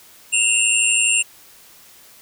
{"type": "tone cluster", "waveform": "sine", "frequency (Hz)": [2697, 2809, 7440, 8980], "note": ["E7", "F7", "A#8", "C#9"], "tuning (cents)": [39, 9, -4, 21], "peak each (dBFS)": -20, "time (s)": [0.32, 1.23], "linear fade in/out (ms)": 20, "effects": ["white hiss -47 dBFS RMS until 2.21 s"]}